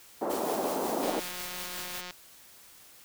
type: band-pass noise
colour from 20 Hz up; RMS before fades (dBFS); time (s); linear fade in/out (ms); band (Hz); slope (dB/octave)
white; -31; 0.21-1.2; 10; 240 to 840; 24
type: noise with tremolo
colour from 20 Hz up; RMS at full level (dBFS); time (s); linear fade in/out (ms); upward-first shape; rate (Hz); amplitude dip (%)
white; -39; 0.29-2.02; 20; sine; 5.5; 35
type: click train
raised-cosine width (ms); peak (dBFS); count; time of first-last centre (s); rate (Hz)
0.2; -23; 195; 1.03-2.108; 180
effects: white hiss -54 dBFS RMS until 3.04 s